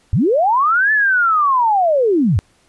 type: linear two-way sweep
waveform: sine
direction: up then down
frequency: 73.8 to 1760 to 73.8 Hz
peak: -11 dBFS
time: 0.13-2.39 s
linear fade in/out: 0 ms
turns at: 0.92 s
effects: pink hiss -56 dBFS RMS until 2.68 s + resampled to 24000 Hz